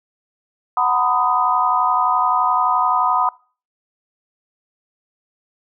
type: chord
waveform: sine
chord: B major seventh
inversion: second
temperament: equal with one note detuned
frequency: 740 / 932.3 / 1003.9 / 1244.5 Hz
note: F#5 / A#5 / B5 / D#6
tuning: 0 / 0 / +28 / 0 cents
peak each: -21 / -23 / -18 / -19 dBFS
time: 0.77-3.29 s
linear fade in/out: 2 ms
effects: noise-tail reverb RT60 0.4 s tail -24 dB re dry